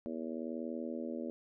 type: harmonic tone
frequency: 80.8 Hz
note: E2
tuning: 34 cents flat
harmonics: 3 / 4 / 5 / 6 / 7 / 8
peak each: -40 / -43 / -46 / -48 / -45 / -55 dBFS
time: 0.06-1.3 s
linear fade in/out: 0 ms
effects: none